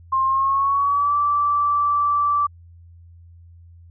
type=tone with pitch glide; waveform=sine; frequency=1061 to 1163.7 Hz; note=C6 to D6; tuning=+24 to -16 cents; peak=-16 dBFS; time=0.12-2.47 s; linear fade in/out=10 ms; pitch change=+160 cents; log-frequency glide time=0.25-1.15 s; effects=added 85 Hz sine -43 dBFS peak until 3.9 s